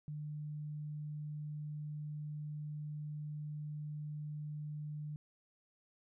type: tone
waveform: sine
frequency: 150 Hz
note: D3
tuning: 37 cents sharp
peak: -40 dBFS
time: 0.08-5.16 s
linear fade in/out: 0 ms
effects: none